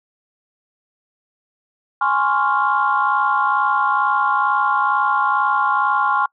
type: chord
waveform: sine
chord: Db major seventh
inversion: second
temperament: equal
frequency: 830.6 / 1046.5 / 1108.7 / 1396.9 Hz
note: Ab5 / C6 / Db6 / F6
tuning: 0 / 0 / 0 / 0 cents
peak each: -20 dBFS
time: 2.01-6.26 s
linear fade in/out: 5 ms
effects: noise-tail reverb RT60 0.1 s tail -25 dB re dry + tanh soft clip ceiling -5 dBFS